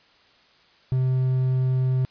triangle tone, 129.3 Hz, C3, 20 cents flat, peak -17 dBFS, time 0.92-2.05 s, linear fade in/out 0 ms, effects white hiss -57 dBFS RMS until 2.1 s + resampled to 11025 Hz

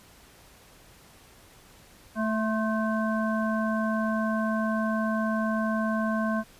harmonic tone with a mistuned harmonic, 220 Hz, A3, in tune, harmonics 1 / 3 / 5 / 7, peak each -26 / -31 / -33 / -34 dBFS, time 2.15-6.44 s, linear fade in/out 50 ms, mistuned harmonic 5, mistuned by -56 cents, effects pink hiss -54 dBFS RMS until 6.59 s + resampled to 32000 Hz

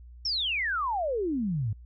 sine exponential sweep, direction down, 5600 to 98 Hz, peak -26 dBFS, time 0.25-1.73 s, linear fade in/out 5 ms, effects added 60 Hz sine -45 dBFS peak until 1.85 s

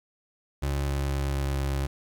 30% pulse tone with pitch glide, 69.8 to 68.68 Hz, C#2 to C#2, +13 to -15 cents, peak -23 dBFS, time 0.62-1.87 s, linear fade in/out 10 ms, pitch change -28 cents, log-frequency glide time 0.78-1.57 s, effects 10-bit

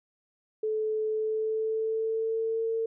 sine tone with pitch glide, 433.7 to 451.3 Hz, A4 to A4, -25 to +44 cents, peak -26 dBFS, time 0.63-2.86 s, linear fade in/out 5 ms, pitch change +69 cents, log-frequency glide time 1.1-2.61 s, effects none

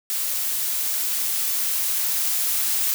blue noise with level ramp, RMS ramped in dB -25 to -22 dBFS, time 0.1-2.94 s, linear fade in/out 0 ms, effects none

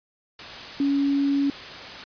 sine tone in noise, 280.2 Hz, C#4, 19 cents sharp, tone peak -19 dBFS, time 0.8-1.5 s, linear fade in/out 2 ms, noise white, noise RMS -37 dBFS, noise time 0.39-2.04 s, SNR +15 dB, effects resampled to 11025 Hz

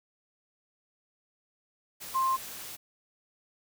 sine tone in noise, 1054 Hz, C6, 12 cents sharp, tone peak -24 dBFS, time 2.14-2.37 s, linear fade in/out 20 ms, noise white, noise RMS -42 dBFS, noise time 2-2.77 s, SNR +15 dB, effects none

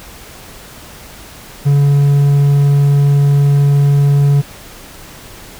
triangle tone, 142.1 Hz, C#3, 43 cents sharp, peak -5 dBFS, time 1.65-4.42 s, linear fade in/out 20 ms, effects pink hiss -35 dBFS RMS until 5.59 s

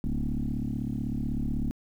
sine tone with frequency modulation, 126.3 Hz, B2, 39 cents sharp, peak -26 dBFS, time 0.04-1.71 s, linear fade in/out 0 ms, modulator 36 Hz, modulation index 4.1, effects tanh soft clip ceiling -22 dBFS + 10-bit

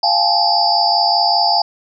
sine tone cluster, 696 / 797 / 862 / 4682 / 5100 Hz, F5 / G5 / A5 / D8 / D#8, -6 / +28 / -36 / -6 / +42 cents, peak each -18 dBFS, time 0.03-1.62 s, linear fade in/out 5 ms, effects none

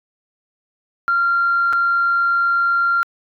sine tone with dropouts, 1384 Hz, F6, 16 cents flat, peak -13 dBFS, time 1.08-3.03 s, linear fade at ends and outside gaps 0 ms, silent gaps 1.727-1.732 s, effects tanh soft clip ceiling -9 dBFS

